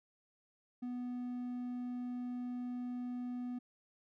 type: tone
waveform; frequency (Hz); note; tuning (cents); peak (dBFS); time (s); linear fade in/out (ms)
triangle; 246.6; B3; -2; -36; 0.82-3.59; 10
effects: none